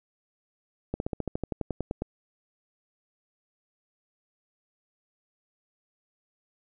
slowing click train, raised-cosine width 2 ms, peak -16 dBFS, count 14, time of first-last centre 0.94-2.02 s, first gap 61 ms, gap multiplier 1.05, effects none

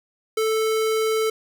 square tone, 440 Hz, A4, in tune, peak -20 dBFS, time 0.37-1.3 s, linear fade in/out 5 ms, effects none

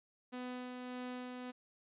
sawtooth tone with tremolo, 250 Hz, B3, 21 cents sharp, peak -37 dBFS, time 0.32-1.52 s, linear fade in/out 20 ms, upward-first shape sine, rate 1.7 Hz, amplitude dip 30%, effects resampled to 8000 Hz + 13-bit

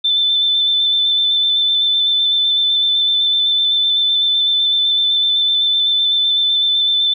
sine tone with vibrato, 3532 Hz, A7, 6 cents sharp, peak -12 dBFS, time 0.04-7.14 s, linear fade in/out 10 ms, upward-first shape square, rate 7.9 Hz, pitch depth 13 cents each way, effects none

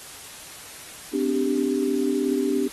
sine chord, C suspended second, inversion none, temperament equal with one note detuned, 256.8 / 293.7 / 392 Hz, C4 / D4 / G4, -32 / 0 / 0 cents, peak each -25 dBFS, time 1.13-2.68 s, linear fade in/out 10 ms, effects white hiss -41 dBFS RMS until 2.72 s + AAC 32 kbps

